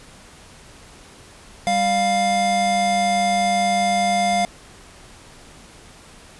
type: tone pair together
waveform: square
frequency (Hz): 197.3 / 702.5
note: G3 / F5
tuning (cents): +11 / +10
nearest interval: octave + minor seventh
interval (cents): 2199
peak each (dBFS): -26 / -18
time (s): 1.67-4.45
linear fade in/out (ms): 0
effects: pink hiss -45 dBFS RMS until 6.39 s + resampled to 24000 Hz